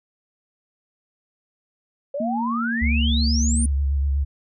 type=exponential sweep; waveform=sine; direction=up; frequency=544 to 9690 Hz; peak=-24 dBFS; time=2.14-3.66 s; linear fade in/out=5 ms
type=tone with pitch glide; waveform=sine; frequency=233 to 230.5 Hz; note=A#3 to A#3; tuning=-1 to -19 cents; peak=-23 dBFS; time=2.2-3.66 s; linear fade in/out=5 ms; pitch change=-18 cents; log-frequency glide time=2.37-3.17 s
type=tone with vibrato; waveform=sine; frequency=69.8 Hz; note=C#2; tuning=13 cents sharp; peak=-18 dBFS; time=2.81-4.25 s; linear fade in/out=20 ms; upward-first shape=square; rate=8.2 Hz; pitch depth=33 cents each way
effects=none